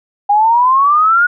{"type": "exponential sweep", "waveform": "sine", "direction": "up", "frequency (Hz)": [806, 1460], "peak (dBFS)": -7, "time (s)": [0.29, 1.27], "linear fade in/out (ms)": 10, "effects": []}